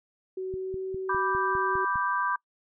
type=tone with pitch glide; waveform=sine; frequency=375.3 to 378.8 Hz; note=F#4 to F#4; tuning=+25 to +41 cents; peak=-30 dBFS; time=0.37-1.85 s; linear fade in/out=5 ms; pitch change=+16 cents; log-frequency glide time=0.49-0.83 s
type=click train; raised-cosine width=5 ms; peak=-29 dBFS; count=8; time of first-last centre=0.54-1.957 s; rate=4.94 Hz
type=chord; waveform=sine; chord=G major; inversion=first; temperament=equal; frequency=987.8 / 1174.7 / 1568 Hz; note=B5 / D6 / G6; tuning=0 / 0 / 0 cents; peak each=-29 / -29 / -30 dBFS; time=1.09-2.36 s; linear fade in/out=5 ms
effects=noise-tail reverb RT60 0.1 s tail -24 dB re dry